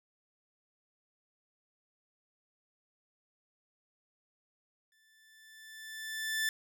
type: tone with exponential growth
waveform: sawtooth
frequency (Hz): 1760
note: A6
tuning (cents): 0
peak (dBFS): -25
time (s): 4.92-6.49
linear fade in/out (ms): 1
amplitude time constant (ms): 340
effects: none